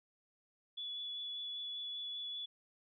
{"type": "tone with vibrato", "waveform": "sine", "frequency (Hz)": 3423, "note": "A7", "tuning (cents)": -48, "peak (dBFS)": -40, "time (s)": [0.77, 2.46], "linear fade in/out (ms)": 10, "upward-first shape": "triangle", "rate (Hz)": 5.1, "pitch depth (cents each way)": 10, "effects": []}